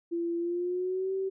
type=tone with pitch glide; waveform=sine; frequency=340 to 383.8 Hz; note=F4 to G4; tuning=-46 to -37 cents; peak=-28 dBFS; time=0.11-1.3 s; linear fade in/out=20 ms; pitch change=+209 cents; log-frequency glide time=0.38-1.13 s; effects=none